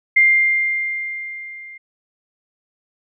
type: tone with level ramp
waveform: sine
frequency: 2100 Hz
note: C7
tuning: 6 cents sharp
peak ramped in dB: -8 to -35 dBFS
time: 0.16-1.78 s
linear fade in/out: 10 ms
effects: none